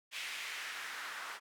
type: noise with band-pass filter sweep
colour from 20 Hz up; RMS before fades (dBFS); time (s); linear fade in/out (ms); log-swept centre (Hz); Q
white; -43; 0.11-1.4; 50; 2500 to 1300; 1.8
effects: none